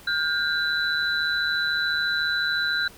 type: tone cluster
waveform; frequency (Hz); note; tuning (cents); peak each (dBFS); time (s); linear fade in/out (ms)
sine; 1428 / 1582 / 3975; F6 / G6 / B7; +38 / +15 / +10; -27 / -25 / -27; 0.07-2.88; 5
effects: pink hiss -48 dBFS RMS until 2.97 s